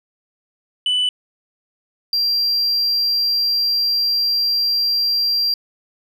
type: tone pair in turn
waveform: sine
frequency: 2986 / 4740 Hz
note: F#7 / D8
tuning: +15 / +15 cents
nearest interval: minor sixth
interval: 800 cents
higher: second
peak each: -13 dBFS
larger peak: neither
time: 0.86-1.09 / 2.13-5.54 s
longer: second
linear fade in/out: 2 ms
effects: tanh soft clip ceiling -14 dBFS